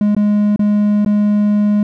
triangle tone with dropouts, 207.7 Hz, G#3, in tune, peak -8 dBFS, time 0.01-1.83 s, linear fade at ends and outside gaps 2 ms, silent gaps 0.149-0.165 / 0.561-0.593 / 1.048-1.061 s, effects none

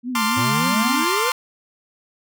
sine tone with vibrato, 233.4 Hz, A#3, 2 cents sharp, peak -23 dBFS, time 0.03-1.06 s, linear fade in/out 50 ms, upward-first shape triangle, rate 3.5 Hz, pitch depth 180 cents each way
sawtooth chord, D minor seventh, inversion second, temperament equal with one note detuned, 892.3 / 1046.5 / 1174.7 / 1396.9 Hz, A5 / C6 / D6 / F6, +24 / 0 / 0 / 0 cents, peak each -24 / -18 / -22 / -23 dBFS, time 0.15-1.32 s, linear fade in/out 2 ms
square exponential sweep, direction up, 106.6 to 517 Hz, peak -24 dBFS, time 0.36-1.31 s, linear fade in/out 20 ms
effects none

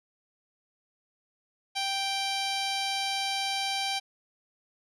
10% pulse tone with notch filter, 784 Hz, G5, in tune, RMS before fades -30 dBFS, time 1.75-4 s, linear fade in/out 20 ms, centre 1700 Hz, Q 1.8, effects resampled to 22050 Hz

